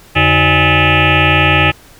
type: tone with frequency modulation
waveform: sine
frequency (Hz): 1289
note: E6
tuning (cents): -39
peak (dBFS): -7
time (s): 0.15-1.72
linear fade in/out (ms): 20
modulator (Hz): 229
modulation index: 7
effects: pink hiss -42 dBFS RMS until 1.99 s